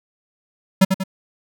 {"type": "tone with echo", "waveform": "square", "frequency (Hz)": 190.5, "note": "G3", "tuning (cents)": -49, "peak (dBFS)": -9, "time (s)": [0.81, 0.85], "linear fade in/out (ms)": 10, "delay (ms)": 94, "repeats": 2, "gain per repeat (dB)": -6, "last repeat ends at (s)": 1.038, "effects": []}